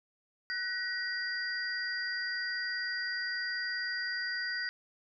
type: tone cluster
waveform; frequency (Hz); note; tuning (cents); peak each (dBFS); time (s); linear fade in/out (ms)
sine; 1493 / 1905 / 4786; F#6 / A#6 / D8; +15 / +37 / +32; -37 / -36 / -38; 0.5-4.69; 0
effects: none